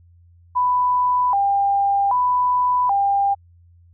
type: tone with vibrato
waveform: sine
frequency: 890 Hz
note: A5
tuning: 20 cents sharp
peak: -15 dBFS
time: 0.55-3.35 s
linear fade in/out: 20 ms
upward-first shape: square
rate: 0.64 Hz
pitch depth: 190 cents each way
effects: added 86 Hz sine -48 dBFS peak until 3.93 s